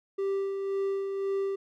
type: tone with tremolo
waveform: triangle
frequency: 392 Hz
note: G4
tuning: in tune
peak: -24 dBFS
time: 0.18-1.56 s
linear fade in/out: 10 ms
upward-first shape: sine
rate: 1.9 Hz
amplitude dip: 40%
effects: none